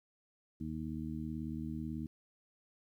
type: harmonic tone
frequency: 78.2 Hz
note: D#2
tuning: 9 cents sharp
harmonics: 1 / 2 / 3 / 4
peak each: -45 / -43 / -41 / -44 dBFS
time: 0.6-2.07 s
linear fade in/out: 10 ms
effects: 12-bit